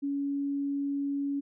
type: tone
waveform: sine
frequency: 281.1 Hz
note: C#4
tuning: 24 cents sharp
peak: -28 dBFS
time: 0.02-1.41 s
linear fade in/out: 20 ms
effects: none